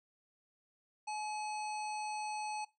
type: harmonic tone with a mistuned harmonic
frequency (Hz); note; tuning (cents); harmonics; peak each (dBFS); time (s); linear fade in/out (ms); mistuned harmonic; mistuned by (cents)
850; G#5; +40; 1 / 3 / 5 / 7 / 9 / 10; -38 / -47 / -52 / -53 / -59 / -55; 1.07-2.65; 10; 5; +54
effects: noise-tail reverb RT60 0.2 s tail -17 dB re dry